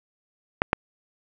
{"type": "clicks", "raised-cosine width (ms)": 0.5, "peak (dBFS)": -3, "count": 2, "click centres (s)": [0.619, 0.731], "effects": []}